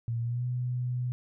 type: tone with pitch glide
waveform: sine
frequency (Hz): 116.54 to 124.19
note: A#2 to B2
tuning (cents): 0 to +10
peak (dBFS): -28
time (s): 0.08-1.12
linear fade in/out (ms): 0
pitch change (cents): +110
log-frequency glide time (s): 0.21-0.45
effects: none